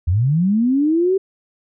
sine linear sweep, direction up, 77.78 to 392 Hz, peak -13 dBFS, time 0.07-1.18 s, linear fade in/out 10 ms, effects none

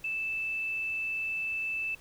sine tone, 2637 Hz, E7, in tune, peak -30 dBFS, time 0.04-1.95 s, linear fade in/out 5 ms, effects pink hiss -56 dBFS RMS until 2 s

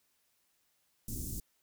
pink band-stop noise, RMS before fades -39 dBFS, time 1.08-1.4 s, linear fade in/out 2 ms, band 290 to 6600 Hz, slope 24 dB/octave, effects white hiss -75 dBFS RMS until 1.62 s

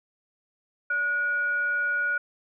sine tone with frequency modulation, 1452 Hz, F#6, 33 cents flat, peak -23 dBFS, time 0.9-2.18 s, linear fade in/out 5 ms, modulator 878 Hz, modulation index 0.21, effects none

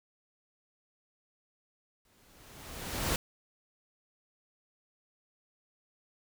pink noise with exponential growth, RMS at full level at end -29 dBFS, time 2.05-3.16 s, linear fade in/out 2 ms, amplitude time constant 240 ms, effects none

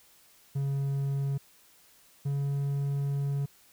triangle tone pair in turn, 138.59 / 140.44 Hz, C#3 / C#3, 0 / +23 cents, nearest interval unison, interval 23 cents, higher second, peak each -25 dBFS, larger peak neither, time 0.55-1.38 / 2.25-3.46 s, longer second, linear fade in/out 10 ms, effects white hiss -60 dBFS RMS until 3.72 s

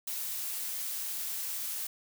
blue noise, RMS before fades -36 dBFS, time 0.07-1.87 s, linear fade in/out 5 ms, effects none

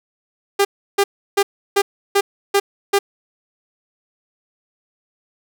sawtooth tone bursts, 400.1 Hz, G4, 35 cents sharp, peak -8 dBFS, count 7, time 0.59-2.99 s, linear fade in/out 10 ms, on 60 ms, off 330 ms, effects none

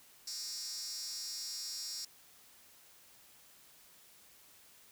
10% pulse tone with high-pass filter, 307.9 Hz, D#4, 18 cents flat, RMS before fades -42 dBFS, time 0.27-2.05 s, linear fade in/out 5 ms, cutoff 5700 Hz, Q 8.5, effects white hiss -61 dBFS RMS until 4.91 s

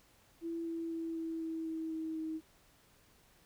sine tone with pitch steps, 333.2 / 330.9 / 328.6 / 326.3 / 324.1 / 321.8 / 319.6 / 317.4 Hz, E4 / E4 / E4 / E4 / E4 / E4 / D#4 / D#4, +19 / +7 / -5 / -18 / -29 / -42 / +47 / +35 cents, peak -36 dBFS, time 0.41-2.41 s, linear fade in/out 50 ms, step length 250 ms, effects pink hiss -66 dBFS RMS until 3.45 s

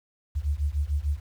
sine beating tone pair, 69.5 / 76.2 Hz, C#2 / D#2, +5 / -36 cents, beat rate 6.7 Hz, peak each -27 dBFS, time 0.35-1.2 s, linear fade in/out 20 ms, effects 9-bit

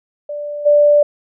sine tone with level steps, 587.3 Hz, D5, in tune, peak -22 / -7 dBFS, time 0.29-1.03 s, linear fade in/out 5 ms, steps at 0.65 s, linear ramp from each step 20 ms, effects none

